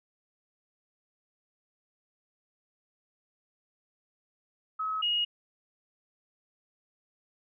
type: tone pair in turn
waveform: sine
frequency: 1282 / 2878 Hz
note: E6 / F#7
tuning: -49 / -49 cents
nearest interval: octave + major second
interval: 1400 cents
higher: second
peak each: -29 / -25 dBFS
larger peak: second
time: 4.79-5.02 / 5.02-5.25 s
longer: neither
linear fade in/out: 10 ms
effects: none